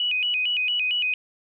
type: tone with vibrato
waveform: sine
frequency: 2712 Hz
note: E7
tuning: 49 cents sharp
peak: -21 dBFS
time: 0-1.14 s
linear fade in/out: 2 ms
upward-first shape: square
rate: 4.4 Hz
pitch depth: 140 cents each way
effects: none